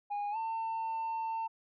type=tone with pitch glide; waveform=sine; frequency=820 to 899.4 Hz; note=G#5 to A5; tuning=-22 to +38 cents; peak=-30 dBFS; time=0.1-1.48 s; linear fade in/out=20 ms; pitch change=+160 cents; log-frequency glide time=0.31-0.37 s; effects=tanh soft clip ceiling -32 dBFS